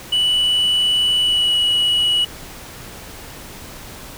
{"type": "tone with pitch glide", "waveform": "sine", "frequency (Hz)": [2960, 2929], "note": ["F#7", "F#7"], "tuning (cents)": [0, -18], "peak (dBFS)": -11, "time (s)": [0.12, 2.25], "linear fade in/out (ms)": 10, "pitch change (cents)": -18, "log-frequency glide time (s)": [1.21, 1.54], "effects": ["tanh soft clip ceiling -13 dBFS", "pink hiss -36 dBFS RMS until 4.17 s"]}